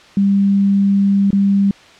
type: tone with dropouts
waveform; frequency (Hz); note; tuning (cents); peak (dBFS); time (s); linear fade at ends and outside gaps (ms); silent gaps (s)
sine; 198.3; G3; +20; -10; 0.17-1.71; 2; 1.306-1.329
effects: white hiss -43 dBFS RMS until 1.99 s + low-pass 4000 Hz 12 dB/octave